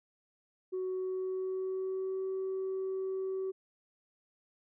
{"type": "tone with pitch glide", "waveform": "sine", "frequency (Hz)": [371.9, 380.6], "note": ["F#4", "F#4"], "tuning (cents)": [9, 49], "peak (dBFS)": -31, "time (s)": [0.72, 3.52], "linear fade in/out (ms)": 20, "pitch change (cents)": 40, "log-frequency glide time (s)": [0.86, 2.25], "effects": ["tanh soft clip ceiling -30 dBFS"]}